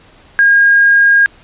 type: tone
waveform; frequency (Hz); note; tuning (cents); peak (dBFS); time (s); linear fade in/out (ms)
sine; 1625; G#6; -38; -5; 0.39-1.26; 0
effects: pink hiss -44 dBFS RMS until 1.43 s + resampled to 8000 Hz